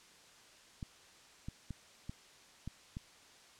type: clicks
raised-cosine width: 5 ms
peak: -29 dBFS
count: 6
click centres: 0.828 / 1.485 / 1.707 / 2.095 / 2.676 / 2.969 s
effects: white hiss -60 dBFS RMS until 3.59 s + low-pass 7000 Hz 12 dB/octave